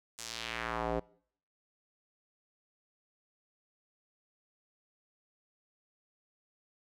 square tone with band-pass filter sweep, 57.2 Hz, A#1, 32 cents flat, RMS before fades -37 dBFS, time 0.18-1 s, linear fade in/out 10 ms, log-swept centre 7800 to 490 Hz, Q 1.5, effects noise-tail reverb RT60 0.6 s tail -24 dB re dry

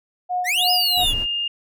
sine tone with tremolo, 724 Hz, F#5, 38 cents flat, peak -19 dBFS, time 0.29-1.05 s, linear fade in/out 20 ms, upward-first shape sine, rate 3 Hz, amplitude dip 95%
45% pulse exponential two-way sweep, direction up then down, 1751 to 5120 to 3319 Hz, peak -18 dBFS, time 0.44-1.14 s, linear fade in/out 50 ms, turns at 0.71 s
sine tone with pitch glide, 2856 to 2822 Hz, F7 to F7, +38 to +17 cents, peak -21 dBFS, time 0.57-1.48 s, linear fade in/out 5 ms, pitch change -21 cents, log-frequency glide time 1-1.18 s
brown noise, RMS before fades -28 dBFS, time 0.96-1.27 s, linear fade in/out 50 ms
effects none

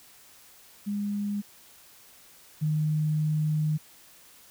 sine tone pair in turn, 204.3 / 153.44 Hz, G#3 / D#3, -28 / -24 cents, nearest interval perfect fourth, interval 496 cents, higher first, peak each -27 / -23 dBFS, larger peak second, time 0.86-1.42 / 2.61-3.78 s, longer second, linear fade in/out 20 ms, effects white hiss -54 dBFS RMS until 4.5 s

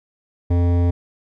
triangle tone with hard clipping, 87.2 Hz, F2, 2 cents flat, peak -16 dBFS, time 0.5-0.91 s, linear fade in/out 10 ms, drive 18 dB, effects none

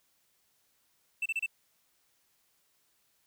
triangle tone bursts, 2663 Hz, E7, 17 cents sharp, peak -27 dBFS, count 4, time 1.22-1.462 s, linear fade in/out 5 ms, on 38 ms, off 30 ms, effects white hiss -72 dBFS RMS until 3.26 s

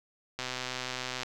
click train, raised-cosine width 0.2 ms, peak -17 dBFS, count 108, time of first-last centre 0.39-1.233 s, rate 127 Hz, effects none

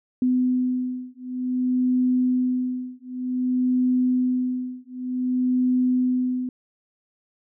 sine beating tone pair, 252.1 / 252.64 Hz, B3 / B3, +36 / +39 cents, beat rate 0.54 Hz, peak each -23 dBFS, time 0.22-6.49 s, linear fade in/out 2 ms, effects none

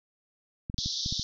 clicks, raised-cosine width 5 ms, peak -22 dBFS, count 7, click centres 0.699 / 0.743 / 0.787 / 0.86 / 1.061 / 1.125 / 1.196 s
pink band-pass noise, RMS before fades -33 dBFS, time 0.78-1.23 s, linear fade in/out 0 ms, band 3400 to 6000 Hz, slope 96 dB/octave
effects none

